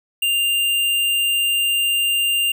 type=tone; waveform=square; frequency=2794 Hz; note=F7; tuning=in tune; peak=-17 dBFS; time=0.22-2.52 s; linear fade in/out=5 ms; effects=none